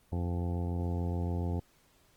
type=harmonic tone; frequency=87 Hz; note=F2; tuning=6 cents flat; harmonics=1 / 2 / 3 / 4 / 5 / 6 / 8 / 9 / 10; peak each=-31 / -37 / -41 / -43 / -45 / -47 / -49 / -50 / -51 dBFS; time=0.12-1.6 s; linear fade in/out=5 ms; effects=pink hiss -66 dBFS RMS until 2.16 s + Opus 24 kbps